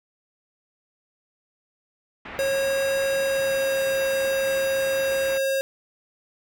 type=low-pass noise; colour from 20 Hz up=white; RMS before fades=-38 dBFS; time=2.25-5.38 s; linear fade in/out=5 ms; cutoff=2400 Hz; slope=24 dB/octave
type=tone with pitch glide; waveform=square; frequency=544 to 539.9 Hz; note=C#5 to C#5; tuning=-33 to -46 cents; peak=-22 dBFS; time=2.39-5.61 s; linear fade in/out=0 ms; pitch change=-13 cents; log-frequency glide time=3.21-3.83 s
effects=none